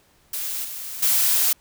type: noise with level steps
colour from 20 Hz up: blue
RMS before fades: -28 / -33 / -19 dBFS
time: 0.33-1.53 s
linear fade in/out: 5 ms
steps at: 0.64 / 1.02 s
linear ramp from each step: 10 ms
effects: pink hiss -59 dBFS RMS until 1.6 s